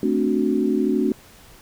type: chord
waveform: sine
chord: D dominant seventh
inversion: second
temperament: equal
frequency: 220 / 261.6 / 293.7 / 370 Hz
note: A3 / C4 / D4 / F#4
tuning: 0 / 0 / 0 / 0 cents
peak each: -23 dBFS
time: 0.03-1.12 s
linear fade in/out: 2 ms
effects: pink hiss -48 dBFS RMS until 1.61 s